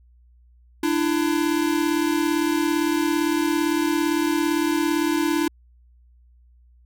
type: tone pair together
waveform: square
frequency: 297.8 / 335.5 Hz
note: D4 / E4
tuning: +24 / +31 cents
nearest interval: major second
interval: 207 cents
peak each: -23 dBFS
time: 0.83-5.48 s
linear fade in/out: 5 ms
effects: added 60 Hz sine -51 dBFS peak until 6.85 s